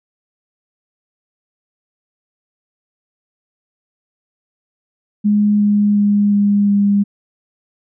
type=tone with pitch steps; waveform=sine; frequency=207.7 / 206.3 / 204.8 / 203.4 / 202 Hz; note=G#3 / G#3 / G#3 / G#3 / G#3; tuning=0 / -11 / -24 / -36 / -48 cents; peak=-10 dBFS; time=5.24-7.04 s; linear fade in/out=20 ms; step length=360 ms; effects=none